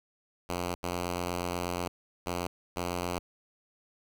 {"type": "tone bursts at uneven times", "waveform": "5% pulse", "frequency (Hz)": 88.3, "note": "F2", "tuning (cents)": 20, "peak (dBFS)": -20, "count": 4, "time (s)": [[0.49, 0.75], [0.83, 1.88], [2.26, 2.47], [2.76, 3.19]], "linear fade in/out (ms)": 5, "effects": []}